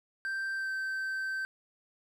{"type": "tone with pitch glide", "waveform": "triangle", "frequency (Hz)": [1568, 1550.9], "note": ["G6", "G6"], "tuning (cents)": [0, -19], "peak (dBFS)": -30, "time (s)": [0.25, 1.45], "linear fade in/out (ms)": 0, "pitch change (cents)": -19, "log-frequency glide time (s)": [0.55, 0.7], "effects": []}